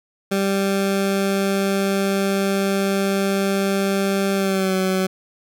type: tone with pitch glide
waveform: 20% pulse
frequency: 196 to 188.23 Hz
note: G3 to F#3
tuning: 0 to +30 cents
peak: -13 dBFS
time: 0.31-5.07 s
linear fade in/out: 10 ms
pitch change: -70 cents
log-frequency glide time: 4.35-4.75 s
effects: none